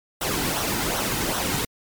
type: noise with flanger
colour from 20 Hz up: pink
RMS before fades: -25 dBFS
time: 0.21-1.65 s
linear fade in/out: 5 ms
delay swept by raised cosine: 0.42 to 1.82 ms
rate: 2.6 Hz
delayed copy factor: -0.55
effects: MP3 96 kbps